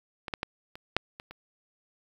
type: clicks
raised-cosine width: 0.3 ms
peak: -19 / -14 / -14 / -27 / -7 / -25 / -28 dBFS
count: 7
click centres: 0.282 / 0.338 / 0.431 / 0.755 / 0.966 / 1.199 / 1.31 s
effects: 8-bit